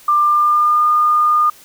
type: tone with pitch glide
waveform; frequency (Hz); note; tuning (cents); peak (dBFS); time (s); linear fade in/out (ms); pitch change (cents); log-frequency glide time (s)
sine; 1190 to 1216.4; D6 to D#6; +22 to -40; -10; 0.08-1.5; 5; +38; 0.2-0.89
effects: white hiss -44 dBFS RMS until 1.64 s